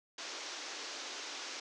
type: band-pass noise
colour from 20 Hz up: white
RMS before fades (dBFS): -44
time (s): 0.18-1.6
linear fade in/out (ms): 5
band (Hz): 270 to 6500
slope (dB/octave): 48
effects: none